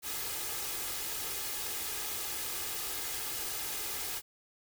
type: noise with comb filter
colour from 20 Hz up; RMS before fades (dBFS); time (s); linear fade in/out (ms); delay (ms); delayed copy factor
white; -37; 0.02-4.22; 50; 2.4; +0.55
effects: none